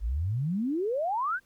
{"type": "exponential sweep", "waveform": "sine", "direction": "up", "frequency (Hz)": [48.54, 1625], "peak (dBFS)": -26, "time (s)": [0, 1.4], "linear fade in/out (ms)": 50, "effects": ["pink hiss -67 dBFS RMS until 1.45 s"]}